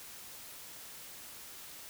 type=silence; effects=white hiss -49 dBFS RMS until 1.89 s